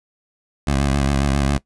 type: tone with vibrato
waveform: 15% pulse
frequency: 69.3 Hz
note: C#2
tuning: in tune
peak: -10 dBFS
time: 0.67-1.58 s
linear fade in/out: 5 ms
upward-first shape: sine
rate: 7.4 Hz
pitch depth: 64 cents each way
effects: noise-tail reverb RT60 0.1 s tail -19 dB re dry + resampled to 24000 Hz